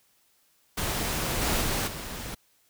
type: noise with level steps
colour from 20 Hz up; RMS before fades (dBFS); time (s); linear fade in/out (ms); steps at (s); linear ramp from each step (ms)
pink; -29 / -26 / -28 / -37; 0.77-2.35; 10; 1.41 / 1.61 / 1.87; 10
effects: white hiss -66 dBFS RMS until 2.69 s